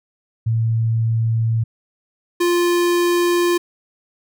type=tone pair in turn; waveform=sine / square; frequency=113.4 / 349 Hz; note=A#2 / F4; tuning=-47 / -1 cents; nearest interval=octave + perfect fifth; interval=1946 cents; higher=second; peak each=-15 dBFS; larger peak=neither; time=0.46-1.64 / 2.4-3.58 s; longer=neither; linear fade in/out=10 ms; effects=none